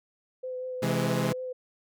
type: tone with vibrato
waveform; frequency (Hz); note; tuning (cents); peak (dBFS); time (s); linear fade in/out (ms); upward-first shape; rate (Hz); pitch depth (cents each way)
sine; 509; C5; -48; -32; 0.43-1.53; 10; triangle; 5.3; 17
type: chord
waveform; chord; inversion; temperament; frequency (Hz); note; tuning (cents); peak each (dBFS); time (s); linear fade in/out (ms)
sawtooth; C augmented; none; equal with one note detuned; 130.81 / 164.81 / 209.5; C3 / E3 / G#3; 0 / 0 / +15; -26; 0.82-1.33; 10
effects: none